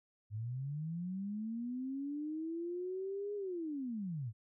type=linear two-way sweep; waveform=sine; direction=up then down; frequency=101.5 to 415.3 to 101.5 Hz; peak=-37 dBFS; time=0.3-4.33 s; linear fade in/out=50 ms; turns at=3.35 s; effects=none